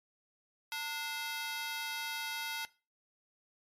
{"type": "ring-modulated tone", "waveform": "15% pulse", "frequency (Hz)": 1174.7, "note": "D6", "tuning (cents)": 0, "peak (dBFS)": -27, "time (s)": [0.72, 2.65], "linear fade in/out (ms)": 0, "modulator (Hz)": 276, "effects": ["noise-tail reverb RT60 0.3 s tail -19 dB re dry", "MP3 64 kbps"]}